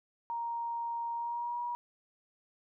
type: tone with pitch glide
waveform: sine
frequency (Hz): 935 to 960.2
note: A#5 to B5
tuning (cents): +5 to -49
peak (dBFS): -33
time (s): 0.3-1.75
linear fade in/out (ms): 0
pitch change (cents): +46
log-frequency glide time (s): 1.14-1.6
effects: none